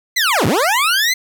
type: linear two-way sweep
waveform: 20% pulse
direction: down then up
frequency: 2093 to 83.6 to 2093 Hz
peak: -8 dBFS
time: 0.16-1.14 s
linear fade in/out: 10 ms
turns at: 0.46 s
effects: none